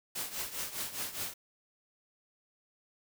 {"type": "noise with tremolo", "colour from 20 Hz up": "white", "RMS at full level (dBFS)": -35, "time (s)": [0.15, 1.34], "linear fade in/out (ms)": 10, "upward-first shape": "triangle", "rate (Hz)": 4.9, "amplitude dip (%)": 80, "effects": []}